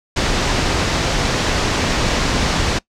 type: low-pass noise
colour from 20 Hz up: pink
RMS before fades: -18 dBFS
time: 0.16-2.79 s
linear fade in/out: 10 ms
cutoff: 6600 Hz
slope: 24 dB/octave
effects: noise-tail reverb RT60 0.1 s tail -22 dB re dry